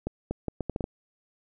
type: accelerating click train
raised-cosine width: 2 ms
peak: -16 dBFS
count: 8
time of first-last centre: 0.07-0.841 s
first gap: 240 ms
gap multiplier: 0.72
effects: none